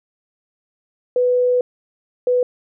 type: tone bursts at uneven times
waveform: sine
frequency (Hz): 495.9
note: B4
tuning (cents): +7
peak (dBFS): -13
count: 2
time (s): 1.16-1.61 / 2.27-2.43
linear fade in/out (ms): 2
effects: none